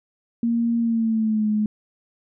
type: tone with pitch glide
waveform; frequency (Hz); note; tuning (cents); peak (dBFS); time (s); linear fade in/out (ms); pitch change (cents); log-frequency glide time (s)
sine; 233.1 to 212.5; A#3 to G#3; 0 to +40; -18; 0.43-1.66; 2; -160; 0.79-1.48
effects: none